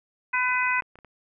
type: harmonic tone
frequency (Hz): 502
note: B4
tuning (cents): +28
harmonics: 2 / 3 / 4 / 5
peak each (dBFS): -27 / -27 / -27 / -27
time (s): 0.33-0.81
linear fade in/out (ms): 10
type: clicks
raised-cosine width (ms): 0.5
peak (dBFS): -33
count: 12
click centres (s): 0.35 / 0.489 / 0.52 / 0.552 / 0.63 / 0.67 / 0.711 / 0.785 / 0.822 / 0.956 / 0.988 / 1.047
effects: none